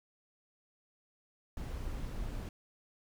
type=noise; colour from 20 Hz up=brown; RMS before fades=-39 dBFS; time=1.57-2.49 s; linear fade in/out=2 ms; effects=none